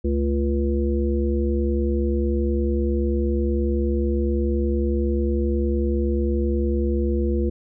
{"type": "harmonic tone with a mistuned harmonic", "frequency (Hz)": 69.5, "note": "C#2", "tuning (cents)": 5, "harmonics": [1, 3, 5, 7], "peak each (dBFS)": [-21, -26, -25, -30], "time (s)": [0.04, 7.5], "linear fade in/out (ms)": 10, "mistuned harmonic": 3, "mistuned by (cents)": 90, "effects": []}